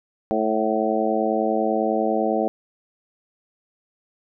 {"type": "harmonic tone with a mistuned harmonic", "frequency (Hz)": 110, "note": "A2", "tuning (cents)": 0, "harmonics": [2, 3, 4, 5, 6, 7], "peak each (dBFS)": [-26, -26, -26, -26, -26, -26], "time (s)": [0.31, 2.48], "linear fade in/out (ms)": 0, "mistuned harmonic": 7, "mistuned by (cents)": -27, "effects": []}